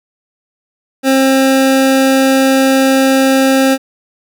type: tone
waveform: 25% pulse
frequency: 266.8 Hz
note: C4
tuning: 34 cents sharp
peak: -4 dBFS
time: 1.03-3.78 s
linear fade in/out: 50 ms
effects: none